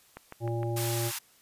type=click train; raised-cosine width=0.5 ms; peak=-26 dBFS; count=4; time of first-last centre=0.17-0.631 s; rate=6.51 Hz
type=harmonic tone; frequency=116.54 Hz; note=A#2; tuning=in tune; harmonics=1 / 3 / 5 / 7; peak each=-30 / -34 / -39 / -40 dBFS; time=0.4-1.12 s; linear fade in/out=50 ms
type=high-pass noise; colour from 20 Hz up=white; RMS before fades=-34 dBFS; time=0.76-1.19 s; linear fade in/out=10 ms; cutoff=790 Hz; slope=96 dB/octave
effects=white hiss -61 dBFS RMS until 1.41 s + resampled to 32000 Hz